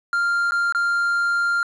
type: tone with dropouts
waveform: triangle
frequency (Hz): 1395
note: F6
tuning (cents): -2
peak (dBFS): -16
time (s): 0.13-1.63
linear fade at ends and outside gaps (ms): 1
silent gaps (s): 0.509-0.52 / 0.724-0.748
effects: resampled to 24000 Hz + 9-bit